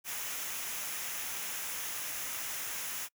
white noise with comb filter, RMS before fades -38 dBFS, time 0.04-3.09 s, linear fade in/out 50 ms, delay 0.23 ms, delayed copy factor -0.5, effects noise-tail reverb RT60 0.1 s tail -26 dB re dry

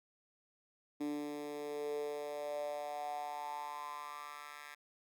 10% pulse tone with high-pass filter sweep, 146.83 Hz, D3, in tune, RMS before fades -42 dBFS, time 1-4.75 s, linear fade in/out 10 ms, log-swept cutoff 290 to 1500 Hz, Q 6.8, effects none

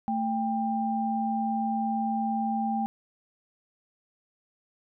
sine tone pair together, 222.8 / 794 Hz, A3 / G5, +22 / +22 cents, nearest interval octave + minor seventh, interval 2200 cents, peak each -28 dBFS, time 0.08-2.86 s, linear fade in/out 0 ms, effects none

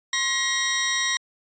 15% pulse tone pair together, 1061.4 / 1900 Hz, C6 / A#6, +24 / +33 cents, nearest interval minor seventh, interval 1009 cents, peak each -22 / -16 dBFS, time 0.13-1.17 s, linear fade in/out 2 ms, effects resampled to 16000 Hz

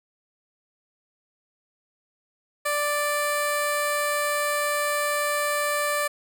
10% pulse tone with notch filter, 587.3 Hz, D5, in tune, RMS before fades -25 dBFS, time 2.65-6.08 s, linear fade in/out 10 ms, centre 3200 Hz, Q 1.3, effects none

